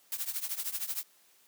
blue noise with tremolo, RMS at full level -32 dBFS, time 0.12-1.03 s, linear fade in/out 0 ms, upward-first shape triangle, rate 13 Hz, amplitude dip 90%, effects white hiss -64 dBFS RMS until 1.47 s + high-pass 200 Hz 12 dB/octave

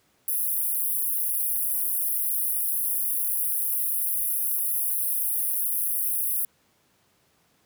pink high-pass noise, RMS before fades -26 dBFS, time 0.28-6.45 s, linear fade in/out 2 ms, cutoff 10000 Hz, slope 96 dB/octave, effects pink hiss -65 dBFS RMS until 7.65 s + high-pass 100 Hz 12 dB/octave

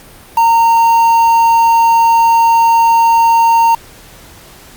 triangle tone with quantisation, 920 Hz, A#5, 23 cents flat, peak -4 dBFS, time 0.37-3.75 s, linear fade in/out 5 ms, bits 4, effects pink hiss -38 dBFS RMS until 4.76 s + Opus 48 kbps

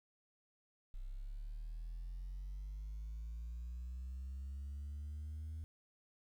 sine linear sweep, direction up, 31.39 to 79.9 Hz, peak -40 dBFS, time 0.94-5.64 s, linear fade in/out 0 ms, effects tanh soft clip ceiling -41 dBFS + 12-bit

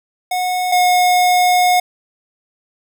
square tone pair in turn, 730 / 723.3 Hz, F#5 / F#5, -24 / -39 cents, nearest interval unison, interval 15 cents, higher first, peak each -17 / -11 dBFS, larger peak second, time 0.31-0.72 / 0.72-1.8 s, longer second, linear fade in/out 5 ms, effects none

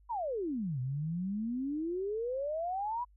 sine exponential two-way sweep, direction down then up, 1000 to 123.47 to 1000 Hz, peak -32 dBFS, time 0.09-3.05 s, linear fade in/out 20 ms, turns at 0.8 s, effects added 50 Hz sine -59 dBFS peak until 3.16 s

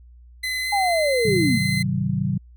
30% pulse tone with pitch glide, 2031 to 2055 Hz, B6 to C7, +48 to -32 cents, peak -21 dBFS, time 0.43-1.83 s, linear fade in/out 10 ms, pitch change +20 cents, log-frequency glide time 0.61-0.7 s
sine linear sweep, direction down, 830.6 to 207.7 Hz, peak -18 dBFS, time 0.72-1.58 s, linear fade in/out 10 ms
sine chord, Ab dominant seventh, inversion none, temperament equal with one note detuned, 103.83 / 130.81 / 155.56 / 189.65 Hz, Ab2 / C3 / Eb3 / Gb3, 0 / 0 / 0 / +43 cents, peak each -29 / -25 / -26 / -24 dBFS, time 1.25-2.38 s, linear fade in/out 5 ms
effects added 60 Hz sine -44 dBFS peak until 2.56 s

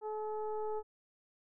sine tone with frequency modulation, 429.2 Hz, A4, 43 cents flat, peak -34 dBFS, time 0.01-0.83 s, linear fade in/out 50 ms, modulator 429 Hz, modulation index 1, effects none

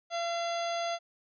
harmonic tone with a mistuned harmonic, 682 Hz, F5, 41 cents flat, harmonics 1 / 2 / 3 / 4 / 5 / 6 / 7 / 9, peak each -31 / -40 / -43 / -46 / -42 / -48 / -46 / -48 dBFS, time 0.1-0.99 s, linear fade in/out 50 ms, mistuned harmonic 9, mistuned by +52 cents, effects none

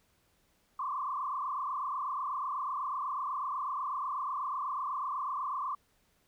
sine tone with frequency modulation, 1100 Hz, C#6, 14 cents flat, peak -32 dBFS, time 0.79-5.75 s, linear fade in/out 5 ms, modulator 28.1 Hz, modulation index 3.1, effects pink hiss -71 dBFS RMS until 6.27 s

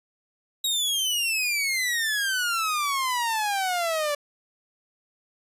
sawtooth exponential sweep, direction down, 3824 to 575 Hz, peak -20 dBFS, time 0.64-4.15 s, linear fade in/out 5 ms, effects resampled to 32000 Hz

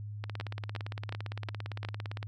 two click trains, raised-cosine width 0.3 ms, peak -23 / -21 dBFS, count 36 / 5, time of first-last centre 0.24-2.229 / 0.4-1.849 s, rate 17.6 / 2.76 Hz, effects added 104 Hz sine -38 dBFS peak until 2.27 s

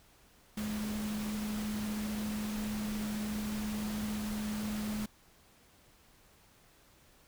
sine tone in noise, 212 Hz, G#3, 36 cents sharp, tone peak -34 dBFS, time 0.57-5.06 s, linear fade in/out 5 ms, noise pink, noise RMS -43 dBFS, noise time 0.57-5.06 s, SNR +6 dB, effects pink hiss -63 dBFS RMS until 7.27 s

